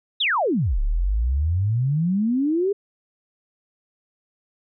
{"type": "exponential two-way sweep", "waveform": "sine", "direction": "down then up", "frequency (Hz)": [3951, 33.44, 414.3], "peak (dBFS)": -18, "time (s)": [0.2, 2.73], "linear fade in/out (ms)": 10, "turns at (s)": 0.8, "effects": []}